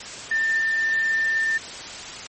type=tone in noise; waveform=sine; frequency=1792 Hz; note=A6; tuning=31 cents sharp; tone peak=-19 dBFS; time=0.31-1.58 s; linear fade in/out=5 ms; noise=white; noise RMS=-35 dBFS; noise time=0-2.27 s; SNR=+13 dB; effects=MP3 32 kbps